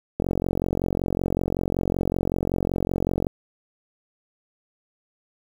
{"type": "click train", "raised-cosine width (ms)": 2, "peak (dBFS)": -10, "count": 140, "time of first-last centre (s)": [0.2, 3.268], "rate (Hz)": 45.3, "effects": ["7-bit"]}